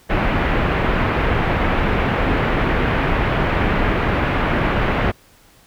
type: low-pass noise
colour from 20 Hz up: pink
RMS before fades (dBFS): -18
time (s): 0.09-5.12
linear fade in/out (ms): 20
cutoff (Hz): 2500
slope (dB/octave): 24
effects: pink hiss -51 dBFS RMS until 5.66 s